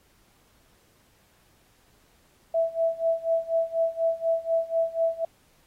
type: tone with tremolo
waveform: sine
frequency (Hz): 659.3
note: E5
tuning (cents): 0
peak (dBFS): -19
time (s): 2.54-5.25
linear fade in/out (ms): 5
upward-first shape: sine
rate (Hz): 4.1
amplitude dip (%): 90
effects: pink hiss -63 dBFS RMS until 5.66 s + AAC 48 kbps